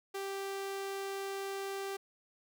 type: tone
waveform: sawtooth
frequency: 392 Hz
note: G4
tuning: in tune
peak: -33 dBFS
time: 0.14-1.97 s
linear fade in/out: 10 ms
effects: none